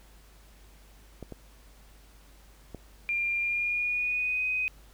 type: clicks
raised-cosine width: 2 ms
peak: -26 dBFS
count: 3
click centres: 1.227 / 1.323 / 2.747 s
type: tone with pitch glide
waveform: sine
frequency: 2393 to 2506 Hz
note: D7 to D#7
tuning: +32 to +12 cents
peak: -26 dBFS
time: 3.09-4.68 s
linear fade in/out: 0 ms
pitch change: +80 cents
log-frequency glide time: 3.38-4.45 s
effects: added 50 Hz sine -53 dBFS peak until 4.93 s + pink hiss -59 dBFS RMS until 4.93 s